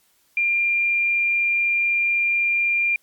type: tone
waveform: sine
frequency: 2392 Hz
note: D7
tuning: 31 cents sharp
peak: -17 dBFS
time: 0.37-2.96 s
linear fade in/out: 2 ms
effects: white hiss -62 dBFS RMS until 3.02 s + MP3 96 kbps